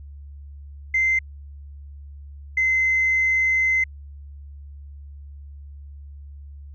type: tone pair in turn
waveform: sine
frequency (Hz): 2078 / 2061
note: C7 / C7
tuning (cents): -12 / -27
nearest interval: unison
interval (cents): 15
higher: first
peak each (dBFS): -16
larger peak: neither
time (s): 0.94-1.19 / 2.57-3.84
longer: second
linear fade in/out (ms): 5
effects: tanh soft clip ceiling -12 dBFS + added 71 Hz sine -37 dBFS peak until 6.74 s